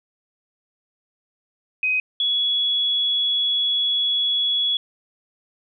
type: tone pair in turn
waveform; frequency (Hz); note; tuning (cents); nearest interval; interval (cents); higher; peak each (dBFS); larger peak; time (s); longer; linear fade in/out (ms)
sine; 2515 / 3375; D#7 / G#7; +18 / +27; perfect fourth; 509; second; -18; neither; 1.83-2 / 2.2-4.77; second; 2
effects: none